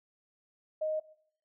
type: tone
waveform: sine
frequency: 622.3 Hz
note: D#5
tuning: in tune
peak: -29 dBFS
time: 0.81-1 s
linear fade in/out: 10 ms
effects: noise-tail reverb RT60 0.6 s tail -18 dB re dry